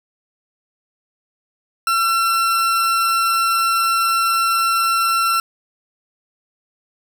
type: tone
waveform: 40% pulse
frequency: 1352 Hz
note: E6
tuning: 43 cents sharp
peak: -14 dBFS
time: 1.87-5.4 s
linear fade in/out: 2 ms
effects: 9-bit